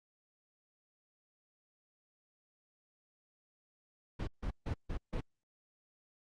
brown noise bursts, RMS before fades -36 dBFS, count 5, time 4.19-5.21 s, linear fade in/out 10 ms, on 84 ms, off 150 ms, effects low-pass 5000 Hz 12 dB/octave + Opus 48 kbps

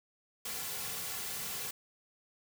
white noise with comb filter, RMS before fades -39 dBFS, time 0.45-1.71 s, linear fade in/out 5 ms, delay 3.2 ms, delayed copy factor -0.65, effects none

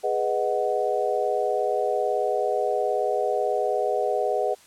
sine chord, G# minor seventh, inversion none, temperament equal, 415.3 / 493.9 / 622.3 / 740 Hz, G#4 / B4 / D#5 / F#5, 0 / 0 / 0 / 0 cents, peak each -27 dBFS, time 0.03-4.55 s, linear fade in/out 20 ms, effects white hiss -53 dBFS RMS until 4.66 s + low-pass 10000 Hz 12 dB/octave

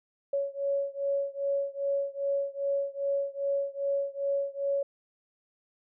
sine beating tone pair, 557 / 559.5 Hz, C#5 / C#5, +8 / +16 cents, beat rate 2.5 Hz, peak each -30 / -31 dBFS, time 0.33-4.83 s, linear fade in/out 5 ms, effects none

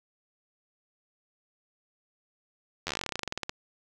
slowing click train, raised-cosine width 0.2 ms, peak -14 dBFS, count 22, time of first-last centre 2.87-3.494 s, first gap 11 ms, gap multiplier 1.09, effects none

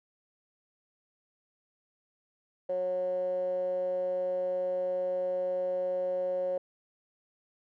15% pulse tone with band-pass filter, 182.3 Hz, F#3, 25 cents flat, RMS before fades -31 dBFS, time 2.69-6.58 s, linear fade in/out 5 ms, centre 550 Hz, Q 8.7, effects none

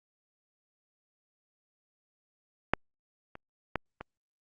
clicks, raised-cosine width 0.5 ms, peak -7 / -28 / -13 / -24 dBFS, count 4, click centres 2.736 / 3.354 / 3.757 / 4.01 s, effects Opus 48 kbps

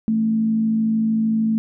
sine tone with frequency modulation, 221.2 Hz, A3, 9 cents sharp, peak -16 dBFS, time 0.08-1.58 s, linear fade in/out 0 ms, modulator 53.1 Hz, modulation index 0.26, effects none

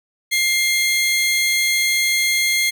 sawtooth tone pair together, 2109 / 3325 Hz, C7 / G#7, +13 / +1 cents, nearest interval minor sixth, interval 788 cents, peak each -13 / -21 dBFS, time 0.31-2.71 s, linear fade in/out 20 ms, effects none

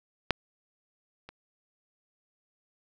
clicks, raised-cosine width 0.3 ms, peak -7 / -28 dBFS, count 2, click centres 0.307 / 1.29 s, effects none

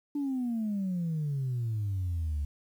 sine exponential sweep, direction down, 293.7 to 70.7 Hz, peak -27 dBFS, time 0.15-2.45 s, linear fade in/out 5 ms, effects tanh soft clip ceiling -26 dBFS + 10-bit

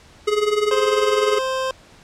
square tone with tremolo, 420 Hz, G#4, 19 cents sharp, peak -14 dBFS, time 0.27-1.39 s, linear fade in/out 10 ms, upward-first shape triangle, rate 20 Hz, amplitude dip 80%
25% pulse tone, 523.3 Hz, C5, in tune, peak -17 dBFS, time 0.71-1.71 s, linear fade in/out 2 ms
effects pink hiss -48 dBFS RMS until 2.03 s + low-pass 7000 Hz 12 dB/octave

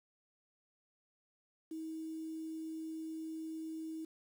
sine tone with quantisation, 319.5 Hz, D#4, 46 cents sharp, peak -40 dBFS, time 1.71-4.05 s, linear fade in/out 5 ms, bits 10, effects none

